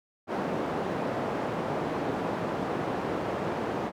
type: band-pass noise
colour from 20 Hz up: white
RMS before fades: -31 dBFS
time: 0.27-3.92 s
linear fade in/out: 50 ms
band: 140 to 690 Hz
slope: 12 dB/octave
effects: none